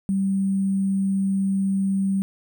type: tone with sample-and-hold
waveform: sine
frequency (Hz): 194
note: G3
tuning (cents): -18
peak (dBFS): -19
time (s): 0.09-2.22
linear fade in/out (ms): 0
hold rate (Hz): 8820
effects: none